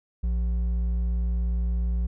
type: tone with hard clipping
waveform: sine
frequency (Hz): 58.6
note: A#1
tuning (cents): +10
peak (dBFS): -24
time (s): 0.23-2.07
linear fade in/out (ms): 10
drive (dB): 5
effects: none